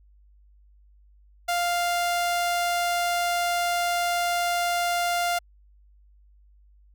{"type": "tone", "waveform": "sawtooth", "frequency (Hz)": 698.5, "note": "F5", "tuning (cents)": 0, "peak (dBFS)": -19, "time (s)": [1.48, 5.39], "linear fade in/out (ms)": 10, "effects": ["added 50 Hz sine -53 dBFS peak until 6.94 s"]}